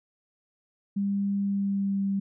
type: tone with pitch glide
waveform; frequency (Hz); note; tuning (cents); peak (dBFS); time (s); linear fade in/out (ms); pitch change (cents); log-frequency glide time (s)
sine; 199.5 to 196.75; G3 to G3; +31 to +7; -24; 0.96-2.2; 10; -24; 1.4-2.02
effects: none

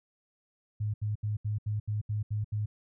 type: tone bursts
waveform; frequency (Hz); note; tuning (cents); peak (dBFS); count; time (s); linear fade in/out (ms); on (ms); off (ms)
sine; 105.7; G#2; +31; -28; 9; 0.8-2.66; 10; 140; 75
effects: none

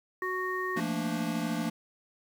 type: harmonic tone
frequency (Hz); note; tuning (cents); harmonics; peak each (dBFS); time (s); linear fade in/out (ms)
370; F#4; 0; 1 / 3 / 5; -34 / -34 / -34; 0.22-0.8; 2
type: chord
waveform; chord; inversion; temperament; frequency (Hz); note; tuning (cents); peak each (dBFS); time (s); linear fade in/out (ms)
square; Bb major seventh; second; equal with one note detuned; 170.82 / 220 / 233.1 / 293.7; F3 / A3 / Bb3 / D4; -38 / 0 / 0 / 0; -36; 0.76-1.7; 10
effects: 9-bit

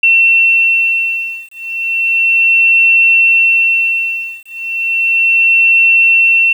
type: beating tone pair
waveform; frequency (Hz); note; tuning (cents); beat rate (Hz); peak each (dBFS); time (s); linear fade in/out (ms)
sine; 2704 / 2704.34; E7 / E7; +43 / +44; 0.34; -11; 0.03-6.53; 5
effects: 7-bit

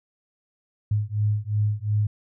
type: beating tone pair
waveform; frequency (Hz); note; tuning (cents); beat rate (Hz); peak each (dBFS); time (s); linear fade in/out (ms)
sine; 103.83 / 106.63; G#2 / G#2; 0 / +46; 2.8; -24; 0.91-2.07; 5
effects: none

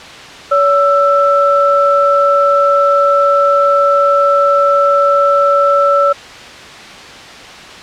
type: tone pair together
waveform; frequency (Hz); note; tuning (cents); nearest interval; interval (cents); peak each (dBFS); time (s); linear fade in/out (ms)
sine; 566.6 / 1329; C#5 / E6; +38 / +14; octave + minor third; 1476; -10; 0.51-6.13; 10
effects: white hiss -31 dBFS RMS until 7.82 s + low-pass 4000 Hz 12 dB/octave

